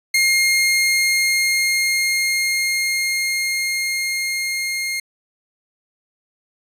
sawtooth tone with level ramp, 2131 Hz, C7, 31 cents sharp, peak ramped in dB -10 to -18 dBFS, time 0.14-5 s, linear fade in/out 5 ms, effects resampled to 32000 Hz

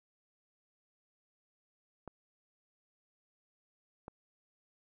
clicks, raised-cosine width 1 ms, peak -30 dBFS, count 2, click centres 2.077 / 4.081 s, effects none

